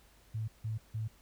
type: tone bursts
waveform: sine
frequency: 110 Hz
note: A2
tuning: in tune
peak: -33 dBFS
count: 3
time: 0.34-1.08 s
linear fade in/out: 10 ms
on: 140 ms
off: 160 ms
effects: added 50 Hz sine -64 dBFS peak until 1.21 s + pink hiss -64 dBFS RMS until 1.21 s